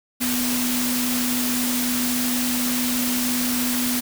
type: tone in noise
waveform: sine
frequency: 246.9 Hz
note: B3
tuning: in tune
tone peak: -23 dBFS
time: 0.2-4.01 s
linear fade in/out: 20 ms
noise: white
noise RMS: -25 dBFS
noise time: 0.2-4.01 s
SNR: -1 dB
effects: none